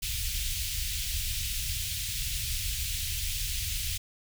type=band-stop noise; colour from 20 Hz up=pink; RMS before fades=-32 dBFS; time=0.02-3.98 s; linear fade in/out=10 ms; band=100 to 2600 Hz; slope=24 dB/octave; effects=none